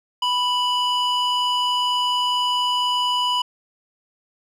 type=tone with band-pass filter; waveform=square; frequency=987.8 Hz; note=B5; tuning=in tune; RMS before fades=-21 dBFS; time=0.22-3.42 s; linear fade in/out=5 ms; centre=2300 Hz; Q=2.2; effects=none